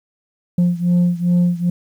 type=beating tone pair; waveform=sine; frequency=175 / 177.5 Hz; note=F3 / F3; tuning=+4 / +28 cents; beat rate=2.5 Hz; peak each=-13 / -15 dBFS; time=0.58-1.7 s; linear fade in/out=5 ms; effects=tanh soft clip ceiling -10 dBFS + 8-bit